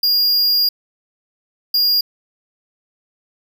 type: tone bursts at uneven times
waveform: square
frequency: 4832 Hz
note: D8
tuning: 48 cents sharp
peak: -13 dBFS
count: 2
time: 0.03-0.69 / 1.74-2.01 s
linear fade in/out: 5 ms
effects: none